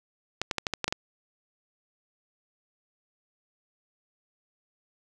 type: clicks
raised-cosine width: 0.2 ms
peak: -10 dBFS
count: 8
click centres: 0.416 / 0.512 / 0.583 / 0.668 / 0.737 / 0.843 / 0.88 / 0.925 s
effects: none